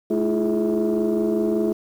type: tone cluster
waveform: sine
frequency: 215 / 318.2 / 343.4 / 421.8 / 649 Hz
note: A3 / D#4 / F4 / G#4 / E5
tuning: -40 / +39 / -29 / +27 / -27 cents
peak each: -23 / -28 / -21 / -23 / -29 dBFS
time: 0.1-1.73 s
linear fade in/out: 10 ms
effects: tanh soft clip ceiling -13 dBFS + 8-bit